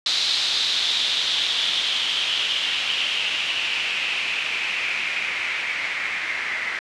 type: noise with low-pass filter sweep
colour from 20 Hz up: blue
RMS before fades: -24 dBFS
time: 0.06-6.79 s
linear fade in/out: 2 ms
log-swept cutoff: 4000 to 2000 Hz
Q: 4.6
effects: low-pass 8000 Hz 12 dB/octave